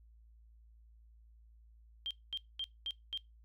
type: tone bursts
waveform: sine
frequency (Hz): 3177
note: G7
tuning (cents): +23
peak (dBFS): -35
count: 5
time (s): 2.06-3.175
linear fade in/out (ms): 0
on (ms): 47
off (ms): 220
effects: noise-tail reverb RT60 0.2 s tail -21 dB re dry + added 56 Hz sine -58 dBFS peak until 3.44 s